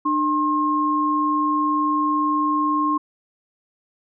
sine tone pair together, 300 / 1069 Hz, D4 / C6, +37 / +37 cents, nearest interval octave + minor seventh, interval 2200 cents, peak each -22 / -19 dBFS, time 0.05-2.98 s, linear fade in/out 10 ms, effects none

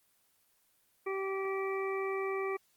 harmonic tone, 387.2 Hz, G4, 21 cents flat, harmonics 1 / 2 / 3 / 5 / 6, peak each -33 / -44 / -40 / -45 / -43 dBFS, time 1.06-2.57 s, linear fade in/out 10 ms, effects white hiss -71 dBFS RMS until 2.76 s + Opus 24 kbps

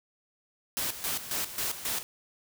white noise with tremolo, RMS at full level -31 dBFS, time 0.77-2.03 s, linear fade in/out 0 ms, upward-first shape square, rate 3.7 Hz, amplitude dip 70%, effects none

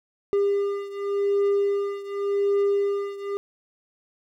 triangle beating tone pair, 401.3 / 402.18 Hz, G4 / G4, +41 / +44 cents, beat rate 0.88 Hz, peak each -21 / -24 dBFS, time 0.33-3.37 s, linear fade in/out 0 ms, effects none

